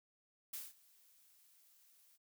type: noise with ADSR envelope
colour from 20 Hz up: blue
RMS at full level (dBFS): -44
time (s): 0.53-2.18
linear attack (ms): 7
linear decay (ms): 190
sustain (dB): -24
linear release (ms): 31
effects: none